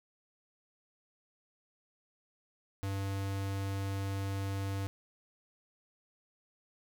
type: tone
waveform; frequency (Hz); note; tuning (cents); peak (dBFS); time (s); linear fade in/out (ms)
square; 98; G2; 0; -34; 2.83-4.87; 0
effects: none